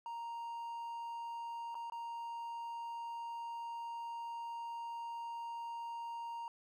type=tone with dropouts; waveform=triangle; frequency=932.3 Hz; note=A#5; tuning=in tune; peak=-39 dBFS; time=0.06-6.48 s; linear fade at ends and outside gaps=1 ms; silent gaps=1.745-1.752 / 1.899-1.921 s; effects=none